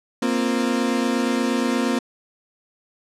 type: chord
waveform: 35% pulse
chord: Bb suspended second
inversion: none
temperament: equal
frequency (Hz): 233.1 / 261.6 / 349.2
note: Bb3 / C4 / F4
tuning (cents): 0 / 0 / 0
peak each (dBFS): -21 / -21 / -26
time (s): 0.22-1.99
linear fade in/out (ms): 5
effects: low-pass 9000 Hz 12 dB/octave